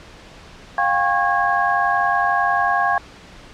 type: tone cluster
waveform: sine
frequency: 705 / 796 / 1091 / 1643 Hz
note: F5 / G5 / C#6 / G#6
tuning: +16 / +26 / -28 / -19 cents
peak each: -21 dBFS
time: 0.78-2.98 s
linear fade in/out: 2 ms
effects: pink hiss -42 dBFS RMS until 3.53 s + low-pass 5000 Hz 12 dB/octave